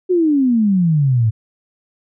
sine exponential sweep, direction down, 375 to 106.2 Hz, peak -11 dBFS, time 0.09-1.31 s, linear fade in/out 20 ms, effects none

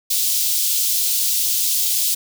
white high-pass noise, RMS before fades -19 dBFS, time 0.1-2.15 s, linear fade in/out 10 ms, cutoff 3400 Hz, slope 24 dB/octave, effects none

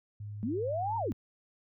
sine tone with pitch glide, 103.83 to 101.11 Hz, G#2 to G#2, 0 to -46 cents, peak -38 dBFS, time 0.2-1.13 s, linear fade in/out 5 ms, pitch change -46 cents, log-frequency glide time 0.61-1.02 s
sine linear two-way sweep, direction up then down, 193.9 to 942 to 193.9 Hz, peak -30 dBFS, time 0.43-1.12 s, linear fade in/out 0 ms, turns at 0.97 s
effects none

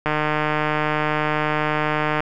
click train, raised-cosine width 0.5 ms, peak -6 dBFS, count 327, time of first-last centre 0.06-2.205 s, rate 152 Hz, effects none

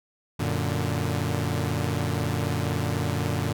sawtooth chord, Gb augmented, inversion none, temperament equal, 92.5 / 116.54 / 146.83 Hz, Gb2 / Bb2 / D3, 0 / 0 / 0 cents, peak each -25 dBFS, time 0.39-3.53 s, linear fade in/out 10 ms, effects none

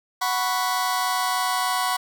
sawtooth chord, F# suspended fourth, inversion none, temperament just, 740 / 986.7 / 1110 Hz, F#5 / B5 / C#6, 0 / -2 / +2 cents, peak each -22 dBFS, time 0.21-1.97 s, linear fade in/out 10 ms, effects none

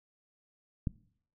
click, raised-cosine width 5 ms, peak -18 dBFS, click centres 0.872 s, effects noise-tail reverb RT60 0.6 s tail -21 dB re dry

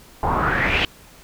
pink noise with low-pass filter sweep, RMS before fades -20 dBFS, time 0.23-0.85 s, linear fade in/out 2 ms, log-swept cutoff 840 to 3100 Hz, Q 4.8, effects pink hiss -47 dBFS RMS until 1.23 s

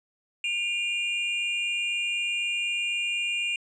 triangle tone pair together, 2418 / 2794 Hz, D7 / F7, +50 / 0 cents, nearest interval minor third, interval 250 cents, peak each -27 / -27 dBFS, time 0.44-3.56 s, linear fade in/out 2 ms, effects resampled to 22050 Hz

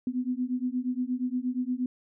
sine beating tone pair, 246.9 / 255.4 Hz, B3 / C4, 0 / -42 cents, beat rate 8.5 Hz, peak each -30 dBFS, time 0.07-1.86 s, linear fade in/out 2 ms, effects none

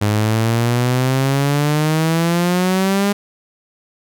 sawtooth exponential sweep, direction up, 102.9 to 203.8 Hz, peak -10 dBFS, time 0.01-3.13 s, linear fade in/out 10 ms, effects none

